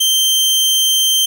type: tone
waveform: sawtooth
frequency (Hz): 3136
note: G7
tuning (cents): 0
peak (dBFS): -8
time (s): 0-1.26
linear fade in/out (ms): 10
effects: none